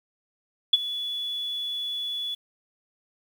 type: tone with ADSR envelope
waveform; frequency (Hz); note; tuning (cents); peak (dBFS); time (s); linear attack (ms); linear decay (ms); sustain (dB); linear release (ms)
sine; 3421; A7; -49; -11; 0.73-2.35; 6; 27; -17; 10
effects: 8-bit